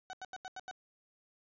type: tone bursts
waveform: 30% pulse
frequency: 750 Hz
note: F#5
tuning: 23 cents sharp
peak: -39 dBFS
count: 6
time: 0.1-0.712 s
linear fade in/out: 0 ms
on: 32 ms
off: 84 ms
effects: resampled to 16000 Hz

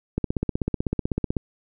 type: click train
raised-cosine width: 3 ms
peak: -10 dBFS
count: 20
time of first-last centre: 0.18-1.367 s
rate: 16 Hz
effects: none

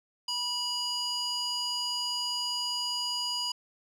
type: tone with band-pass filter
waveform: square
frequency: 975 Hz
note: B5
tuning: 23 cents flat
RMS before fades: -32 dBFS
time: 0.28-3.52 s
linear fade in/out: 5 ms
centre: 4500 Hz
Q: 2.7
effects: none

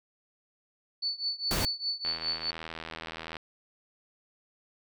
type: tone with tremolo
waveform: sine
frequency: 4474 Hz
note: C#8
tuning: 15 cents sharp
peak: -26 dBFS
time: 1.02-2.51 s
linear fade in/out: 10 ms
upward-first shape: triangle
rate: 4.9 Hz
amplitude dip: 95%
type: noise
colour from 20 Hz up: pink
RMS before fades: -29 dBFS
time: 1.51-1.65 s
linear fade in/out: 0 ms
type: click train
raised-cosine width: 0.3 ms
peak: -22 dBFS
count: 108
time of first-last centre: 2.05-3.368 s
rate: 81.2 Hz
effects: none

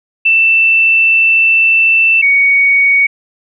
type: tone pair in turn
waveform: sine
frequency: 2666 / 2237 Hz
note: E7 / C#7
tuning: +19 / +15 cents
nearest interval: minor third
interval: 304 cents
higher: first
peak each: -6 dBFS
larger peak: neither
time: 0.25-2.22 / 2.22-3.07 s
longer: first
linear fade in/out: 10 ms
effects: none

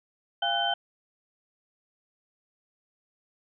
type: tone cluster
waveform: sine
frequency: 690 / 805 / 1493 / 3096 Hz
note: F5 / G5 / F#6 / G7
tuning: -21 / +46 / +15 / -22 cents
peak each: -30 / -30 / -32 / -28 dBFS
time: 0.42-0.74 s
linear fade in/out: 5 ms
effects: none

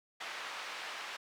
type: band-pass noise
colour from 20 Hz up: pink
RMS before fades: -43 dBFS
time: 0.2-1.17 s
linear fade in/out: 10 ms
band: 1000 to 3700 Hz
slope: 12 dB/octave
effects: none

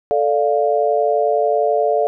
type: chord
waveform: sine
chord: D minor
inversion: second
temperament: equal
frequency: 440 / 587.3 / 698.5 Hz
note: A4 / D5 / F5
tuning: 0 / 0 / 0 cents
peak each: -18 dBFS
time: 0.11-2.07 s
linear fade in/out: 0 ms
effects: none

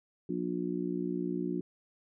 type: harmonic tone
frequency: 59.8 Hz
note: A#1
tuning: 45 cents sharp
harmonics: 3 / 4 / 5 / 6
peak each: -36 / -40 / -35 / -36 dBFS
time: 0.29-1.61 s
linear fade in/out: 5 ms
effects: none

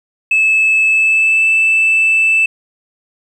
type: tone with pitch glide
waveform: sine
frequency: 2609 to 2639 Hz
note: E7 to E7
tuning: -18 to +1 cents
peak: -7 dBFS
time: 0.31-2.46 s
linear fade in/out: 5 ms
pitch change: +19 cents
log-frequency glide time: 0.86-1.47 s
effects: tanh soft clip ceiling -6 dBFS + 8-bit

